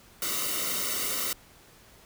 white noise with comb filter, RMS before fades -30 dBFS, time 0.22-1.33 s, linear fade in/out 2 ms, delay 1.2 ms, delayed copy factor -0.8, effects pink hiss -55 dBFS RMS until 2.05 s

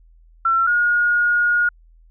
sine tone pair in turn, 1351 / 1435.9 Hz, E6 / F6, +42 / +48 cents, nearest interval minor second, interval 106 cents, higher second, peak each -14 dBFS, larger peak neither, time 0.45-0.67 / 0.67-1.69 s, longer second, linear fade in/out 5 ms, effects added 41 Hz sine -47 dBFS peak until 2.1 s

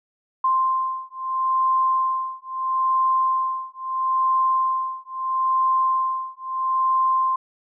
sine beating tone pair, 1046.5 / 1047.26 Hz, C6 / C6, 0 / +1 cents, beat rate 0.76 Hz, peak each -22 dBFS, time 0.44-7.36 s, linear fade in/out 5 ms, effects none

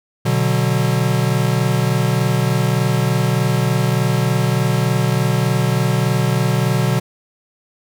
square chord, B minor, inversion none, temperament equal, 123.47 / 146.83 / 185 Hz, B2 / D3 / F#3, 0 / 0 / 0 cents, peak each -18 / -20 / -22 dBFS, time 0.25-7 s, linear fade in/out 10 ms, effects none

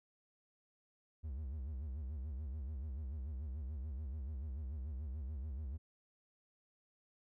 triangle tone with vibrato, 70.5 Hz, C#2, 30 cents sharp, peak -38 dBFS, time 1.23-5.78 s, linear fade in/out 20 ms, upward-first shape sine, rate 6.9 Hz, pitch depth 210 cents each way, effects none

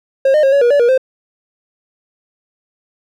triangle tone with pitch steps, 538 / 609 / 540 / 562 / 479.4 / 574 / 476.3 / 521 Hz, C5 / D#5 / C#5 / C#5 / A#4 / D5 / A#4 / C5, +48 / -37 / -45 / +24 / +48 / -40 / +37 / -7 cents, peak -6 dBFS, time 0.25-0.978 s, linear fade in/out 5 ms, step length 91 ms, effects none

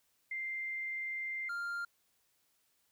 sine / triangle tone pair in turn, 2093 / 1396.9 Hz, C7 / F6, 0 / 0 cents, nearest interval perfect fifth, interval 700 cents, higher first, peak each -36 / -34 dBFS, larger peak second, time 0.31-1.49 / 1.49-1.85 s, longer first, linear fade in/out 5 ms, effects white hiss -75 dBFS RMS until 2.91 s

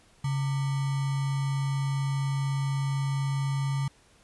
sine tone with sample-and-hold, 137.9 Hz, C#3, 9 cents flat, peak -25 dBFS, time 0.24-3.88 s, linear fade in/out 5 ms, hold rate 1050 Hz, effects pink hiss -60 dBFS RMS until 4.23 s + resampled to 24000 Hz

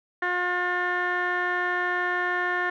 15% pulse tone with low-pass filter, 357.4 Hz, F4, 40 cents sharp, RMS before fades -26 dBFS, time 0.22-2.7 s, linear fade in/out 5 ms, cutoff 1900 Hz, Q 7.8, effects none

